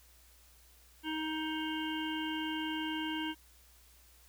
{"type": "harmonic tone", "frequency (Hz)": 313.6, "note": "D#4", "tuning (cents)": 14, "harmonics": [1, 3, 5, 7, 9, 10], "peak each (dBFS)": [-36, -42, -43, -47, -43, -45], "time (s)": [1.03, 3.35], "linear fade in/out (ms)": 50, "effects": ["added 60 Hz sine -62 dBFS peak until 4.28 s", "white hiss -63 dBFS RMS until 4.28 s"]}